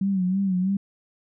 sine tone with vibrato, 189.3 Hz, F#3, 40 cents sharp, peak -20 dBFS, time 0.01-0.77 s, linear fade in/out 5 ms, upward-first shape sine, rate 3.1 Hz, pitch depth 79 cents each way, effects none

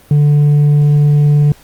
triangle tone with hard clipping, 146.83 Hz, D3, in tune, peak -5 dBFS, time 0.11-1.52 s, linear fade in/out 2 ms, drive 1 dB, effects pink hiss -44 dBFS RMS until 1.63 s + Opus 32 kbps

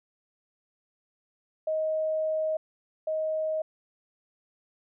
sine tone pair in turn, 628 / 628 Hz, D#5 / D#5, +16 / +16 cents, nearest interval unison, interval 0 cents, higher neither, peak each -25 / -26 dBFS, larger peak first, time 1.67-2.57 / 3.07-3.62 s, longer first, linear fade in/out 5 ms, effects none

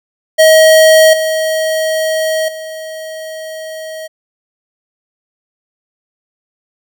square tone with level steps, 634 Hz, D#5, 32 cents sharp, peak -4 / -13 / -24 dBFS, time 0.38-4.08 s, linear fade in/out 20 ms, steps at 1.13 / 2.48 s, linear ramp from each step 5 ms, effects none

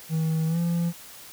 triangle tone with pitch glide, 160 to 170.5 Hz, D#3 to F3, +49 to -41 cents, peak -20 dBFS, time 0.09-0.93 s, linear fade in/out 50 ms, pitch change +110 cents, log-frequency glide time 0.47-0.59 s, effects white hiss -45 dBFS RMS until 1.32 s

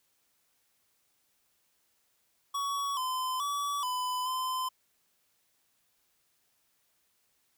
square tone with pitch steps, 1124 / 1025 / 1144 / 1004 / 1026 Hz, C#6 / C6 / D6 / B5 / C6, +24 / -36 / -46 / +28 / -34 cents, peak -31 dBFS, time 2.54-4.69 s, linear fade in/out 10 ms, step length 430 ms, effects white hiss -73 dBFS RMS until 7.57 s

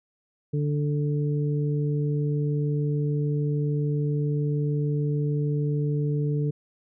harmonic tone, 146.83 Hz, D3, in tune, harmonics 1 / 2 / 3, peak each -23 / -33 / -32 dBFS, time 0.53-6.51 s, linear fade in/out 10 ms, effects none

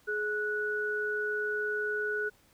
sine tone pair together, 421.5 / 1473 Hz, G#4 / F#6, +26 / -8 cents, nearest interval octave + minor seventh, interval 2166 cents, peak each -33 / -31 dBFS, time 0.07-2.3 s, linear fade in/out 20 ms, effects pink hiss -64 dBFS RMS until 2.53 s

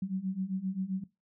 sine beating tone pair, 185 / 192.6 Hz, F#3 / G3, 0 / -30 cents, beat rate 7.6 Hz, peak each -34 / -34 dBFS, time 0.02-1.04 s, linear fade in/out 5 ms, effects noise-tail reverb RT60 0.2 s tail -17 dB re dry

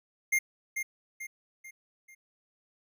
square tone with echo, 2115 Hz, C7, 18 cents sharp, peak -24 dBFS, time 0.32-0.39 s, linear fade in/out 10 ms, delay 440 ms, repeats 4, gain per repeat -7 dB, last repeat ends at 2.15 s, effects none

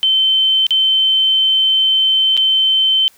sine tone with dropouts, 3086 Hz, G7, 28 cents flat, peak -10 dBFS, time 0.03-3.08 s, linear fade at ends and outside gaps 0 ms, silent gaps 0.667-0.707 / 2.368-2.375 s, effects white hiss -50 dBFS RMS until 3.17 s

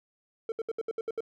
triangle tone bursts, 449.3 Hz, A4, 36 cents sharp, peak -27 dBFS, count 8, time 0.49-1.206 s, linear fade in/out 2 ms, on 30 ms, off 68 ms, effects none

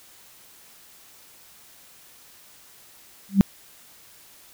sine tone with exponential growth, 196.6 Hz, G3, 5 cents sharp, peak -6 dBFS, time 3.29-3.41 s, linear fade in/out 0 ms, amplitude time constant 24 ms, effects white hiss -51 dBFS RMS until 4.53 s

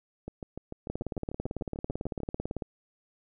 two click trains, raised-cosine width 2 ms, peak -24 / -19 dBFS, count 14 / 32, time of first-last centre 0.28-2.203 / 0.9-2.622 s, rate 6.76 / 18 Hz, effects none

